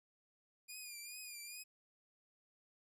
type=tone with vibrato; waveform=10% pulse; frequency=2429 Hz; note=D#7; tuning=42 cents flat; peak=-39 dBFS; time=0.68-1.64 s; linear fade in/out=20 ms; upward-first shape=triangle; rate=2.4 Hz; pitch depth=74 cents each way; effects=resampled to 32000 Hz + 13-bit